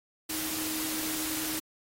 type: tone in noise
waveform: sine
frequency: 314 Hz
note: D#4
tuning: 16 cents sharp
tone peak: -37 dBFS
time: 0.29-1.6 s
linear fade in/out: 10 ms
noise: white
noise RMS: -34 dBFS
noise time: 0.29-1.6 s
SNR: -6 dB
effects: AAC 48 kbps